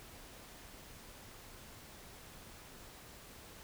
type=silence; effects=pink hiss -54 dBFS RMS until 3.63 s